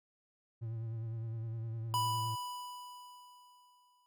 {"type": "tone with vibrato", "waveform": "triangle", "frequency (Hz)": 113.4, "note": "A#2", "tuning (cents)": -47, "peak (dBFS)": -35, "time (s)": [0.61, 2.36], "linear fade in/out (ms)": 20, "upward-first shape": "triangle", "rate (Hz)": 9.8, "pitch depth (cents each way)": 48}
{"type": "tone with exponential decay", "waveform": "square", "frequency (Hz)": 987.8, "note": "B5", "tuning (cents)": 0, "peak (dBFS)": -30, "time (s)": [1.94, 4.06], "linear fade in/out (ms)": 0, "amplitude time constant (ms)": 460}
{"effects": []}